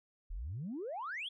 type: exponential sweep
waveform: sine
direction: up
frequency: 34.65 to 3500 Hz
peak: -37 dBFS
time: 0.3-1.29 s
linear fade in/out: 10 ms
effects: tanh soft clip ceiling -34 dBFS